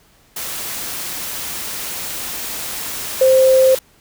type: tone in noise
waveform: sine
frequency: 523.3 Hz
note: C5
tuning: in tune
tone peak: -8 dBFS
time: 3.21-3.75 s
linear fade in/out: 5 ms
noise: white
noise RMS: -26 dBFS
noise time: 0.36-3.79 s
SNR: +15 dB
effects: pink hiss -53 dBFS RMS until 4 s